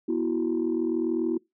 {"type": "chord", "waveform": "sine", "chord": "B suspended fourth", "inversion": "none", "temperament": "equal with one note detuned", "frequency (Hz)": [242.6, 329.6, 370], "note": ["B3", "E4", "F#4"], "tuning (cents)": [-31, 0, 0], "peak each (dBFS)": [-29, -25, -28], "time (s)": [0.08, 1.38], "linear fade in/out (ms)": 10, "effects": ["noise-tail reverb RT60 0.2 s tail -25 dB re dry", "tanh soft clip ceiling -17 dBFS"]}